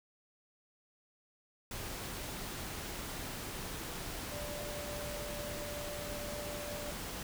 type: tone in noise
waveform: sine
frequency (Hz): 587.3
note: D5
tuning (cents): 0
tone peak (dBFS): -43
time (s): 4.32-6.91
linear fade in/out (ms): 2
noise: pink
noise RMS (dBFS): -42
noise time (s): 1.71-7.23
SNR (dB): -4
effects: none